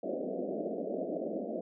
white band-pass noise, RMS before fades -36 dBFS, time 0.03-1.61 s, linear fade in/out 5 ms, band 180 to 670 Hz, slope 96 dB/octave, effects none

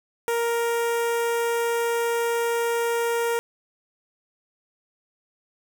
sawtooth tone with notch filter, 467.4 Hz, A#4, 5 cents sharp, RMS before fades -24 dBFS, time 0.28-3.39 s, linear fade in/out 0 ms, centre 4300 Hz, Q 1.2, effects none

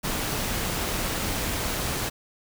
pink noise with amplitude modulation, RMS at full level -27 dBFS, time 0.03-2.1 s, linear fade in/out 20 ms, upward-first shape sine, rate 192 Hz, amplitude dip 25%, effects none

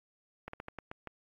slowing click train, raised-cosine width 0.5 ms, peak -26 dBFS, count 7, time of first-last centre 0.48-1.073 s, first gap 54 ms, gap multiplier 1.24, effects AAC 32 kbps

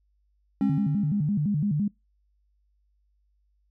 triangle tone with exponential decay, 270 Hz, C#4, 45 cents flat, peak -20 dBFS, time 0.61-1.53 s, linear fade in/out 1 ms, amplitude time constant 200 ms
sine tone with vibrato, 174.61 Hz, F3, in tune, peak -22 dBFS, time 0.61-1.88 s, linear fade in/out 5 ms, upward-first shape square, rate 5.9 Hz, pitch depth 280 cents each way
effects noise-tail reverb RT60 0.2 s tail -25 dB re dry + added 50 Hz sine -65 dBFS peak until 3.7 s

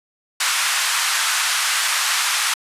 pink band-pass noise, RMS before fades -20 dBFS, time 0.4-2.54 s, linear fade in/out 5 ms, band 1100 to 11000 Hz, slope 24 dB/octave, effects resampled to 32000 Hz

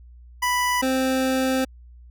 25% pulse tone pair in turn, 988 / 261.7 Hz, B5 / C4, 0 / 0 cents, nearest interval octave + major seventh, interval 2300 cents, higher first, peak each -16 dBFS, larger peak neither, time 0.42-0.82 / 0.82-1.65 s, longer second, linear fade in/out 10 ms, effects added 60 Hz sine -43 dBFS peak until 2.1 s

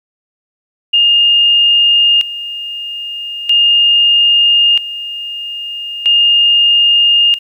sine tone with tremolo, 2828 Hz, F7, 21 cents sharp, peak -6 dBFS, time 0.93-7.39 s, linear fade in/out 10 ms, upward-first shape square, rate 0.39 Hz, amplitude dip 80%, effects 8-bit

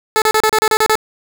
15% pulse tone bursts, 434.2 Hz, A4, 23 cents flat, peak -4 dBFS, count 9, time 0.16-0.954 s, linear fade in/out 0 ms, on 58 ms, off 34 ms, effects none

